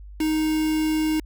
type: tone with quantisation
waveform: triangle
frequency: 311.6 Hz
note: D#4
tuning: 3 cents sharp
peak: -18 dBFS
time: 0.2-1.2 s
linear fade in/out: 5 ms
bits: 5
effects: added 50 Hz sine -38 dBFS peak until 1.25 s